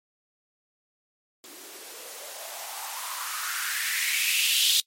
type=noise with band-pass filter sweep; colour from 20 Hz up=violet; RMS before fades=-29 dBFS; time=1.44-4.8 s; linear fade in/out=0 ms; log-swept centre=300 to 3600 Hz; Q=4.3; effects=noise-tail reverb RT60 0.1 s tail -24 dB re dry + MP3 64 kbps